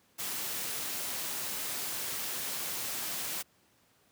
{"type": "noise", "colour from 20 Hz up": "white", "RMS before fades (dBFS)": -36, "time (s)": [0.18, 3.43], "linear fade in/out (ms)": 20, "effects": ["pink hiss -67 dBFS RMS until 4.11 s", "high-pass 100 Hz 12 dB/octave"]}